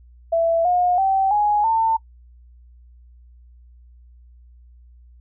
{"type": "tone with pitch steps", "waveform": "sine", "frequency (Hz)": [665, 716.9, 772.8, 833, 898], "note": ["E5", "F5", "G5", "G#5", "A5"], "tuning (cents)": [15, 45, -25, 5, 35], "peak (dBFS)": -15, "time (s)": [0.32, 1.97], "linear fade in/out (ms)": 10, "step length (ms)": 330, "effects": ["noise-tail reverb RT60 0.1 s tail -24 dB re dry", "added 60 Hz sine -45 dBFS peak until 5.2 s"]}